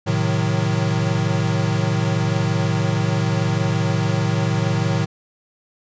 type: chord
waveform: square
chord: A diminished seventh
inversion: none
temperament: equal with one note detuned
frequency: 110 / 130.81 / 155.56 / 182.03 Hz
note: A2 / C3 / Eb3 / Gb3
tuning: 0 / 0 / 0 / -28 cents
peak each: -22 / -26 / -23 / -26 dBFS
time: 0.06-5.06 s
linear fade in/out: 20 ms
effects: resampled to 16000 Hz